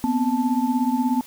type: tone cluster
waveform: sine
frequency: 242.2 / 258.8 / 877 Hz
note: B3 / C4 / A5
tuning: -34 / -19 / -6 cents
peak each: -22 / -22 / -26 dBFS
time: 0.04-1.21 s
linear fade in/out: 0 ms
effects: white hiss -45 dBFS RMS until 1.26 s